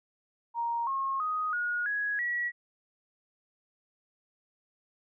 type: tone with pitch steps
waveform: sine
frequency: 936 / 1081.4 / 1249.4 / 1443.5 / 1667.8 / 1926.9 Hz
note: A#5 / C#6 / D#6 / F#6 / G#6 / B6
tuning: +7 / -43 / +7 / -43 / +7 / -43 cents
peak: -28 dBFS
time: 0.54-2.52 s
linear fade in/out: 50 ms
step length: 330 ms
effects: none